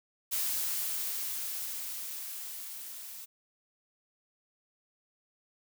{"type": "noise with level ramp", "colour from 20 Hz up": "blue", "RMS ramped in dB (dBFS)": [-31, -45], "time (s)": [0.31, 3.26], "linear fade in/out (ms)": 20, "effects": []}